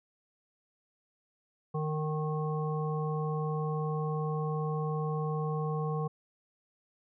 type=harmonic tone with a mistuned harmonic; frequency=153.8 Hz; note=D#3; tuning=20 cents flat; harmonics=1 / 3 / 5 / 7; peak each=-31 / -36 / -41 / -40 dBFS; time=1.74-6.08 s; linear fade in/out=10 ms; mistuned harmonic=7; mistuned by=+19 cents; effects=none